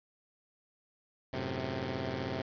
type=chord; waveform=10% pulse; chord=F# diminished; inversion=none; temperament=equal with one note detuned; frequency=92.5 / 108.55 / 130.81 Hz; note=F#2 / A2 / C3; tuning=0 / -23 / 0 cents; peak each=-31 / -32 / -28 dBFS; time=1.33-2.42 s; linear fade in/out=5 ms; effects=resampled to 11025 Hz + 8-bit